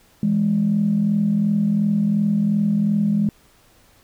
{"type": "tone pair together", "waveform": "sine", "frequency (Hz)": [164.81, 207.6], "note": ["E3", "G#3"], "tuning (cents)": [0, 0], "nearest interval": "major third", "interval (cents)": 400, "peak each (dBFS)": [-22, -16], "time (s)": [0.23, 3.29], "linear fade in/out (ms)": 2, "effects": ["tanh soft clip ceiling -9 dBFS", "pink hiss -55 dBFS RMS until 4.03 s"]}